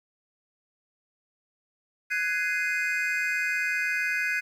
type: chord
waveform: triangle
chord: Ab dominant seventh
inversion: third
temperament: just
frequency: 1495.1 / 1661.2 / 2077 / 2492 Hz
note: Gb6 / Ab6 / C7 / Eb7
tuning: +18 / 0 / -13 / +2 cents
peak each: -29 dBFS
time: 2.1-4.41 s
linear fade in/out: 20 ms
effects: 10-bit